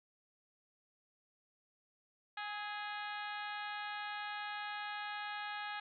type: harmonic tone with a mistuned harmonic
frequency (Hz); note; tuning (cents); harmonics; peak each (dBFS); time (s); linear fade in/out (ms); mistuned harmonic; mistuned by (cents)
414.7; G#4; -3; 2 / 3 / 4 / 5 / 6 / 7 / 8 / 9 / 10; -44 / -48 / -45 / -52 / -51 / -55 / -53 / -55 / -58; 2.37-5.8; 5; 3; +34
effects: none